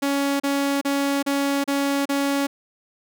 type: tone bursts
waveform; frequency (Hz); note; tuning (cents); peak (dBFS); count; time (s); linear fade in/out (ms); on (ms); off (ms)
sawtooth; 279.7; C#4; +16; -16; 6; 0.02-2.47; 10; 380; 34
effects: none